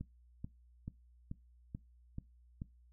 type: click train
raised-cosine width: 5 ms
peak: -29 dBFS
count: 7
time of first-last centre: 0.01-2.619 s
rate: 2.3 Hz
effects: noise-tail reverb RT60 0.2 s tail -20 dB re dry + added 60 Hz sine -61 dBFS peak until 2.92 s